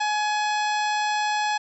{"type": "harmonic tone", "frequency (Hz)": 843, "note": "G#5", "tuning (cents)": 26, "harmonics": [1, 2, 3, 4, 5, 6, 7, 9], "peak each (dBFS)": [-23, -29, -33, -35, -37, -39, -40, -42], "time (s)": [0, 1.58], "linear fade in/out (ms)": 10, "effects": []}